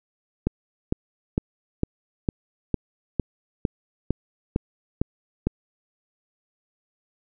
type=click train; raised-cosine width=3 ms; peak=-8 dBFS; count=12; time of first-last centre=0.47-5.47 s; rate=2.2 Hz; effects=none